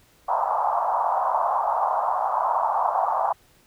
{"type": "band-pass noise", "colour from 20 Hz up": "pink", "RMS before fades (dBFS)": -23, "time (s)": [0.28, 3.33], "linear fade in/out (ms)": 10, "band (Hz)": [690, 1100], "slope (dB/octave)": 48, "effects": ["pink hiss -58 dBFS RMS until 3.66 s"]}